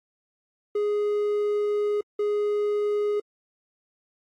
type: tone bursts at uneven times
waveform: triangle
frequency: 415.3 Hz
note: G#4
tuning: in tune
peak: -20 dBFS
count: 2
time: 0.75-2.01 / 2.19-3.2 s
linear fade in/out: 5 ms
effects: AAC 48 kbps